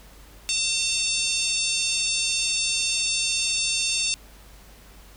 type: harmonic tone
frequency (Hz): 902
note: A5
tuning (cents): +43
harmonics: 3 / 4 / 5 / 6 / 7 / 8 / 9 / 10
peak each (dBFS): -28 / -29 / -30 / -31 / -31 / -32 / -33 / -33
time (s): 0.49-4.14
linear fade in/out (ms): 0
effects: added 50 Hz sine -48 dBFS peak until 5.16 s + pink hiss -51 dBFS RMS until 5.16 s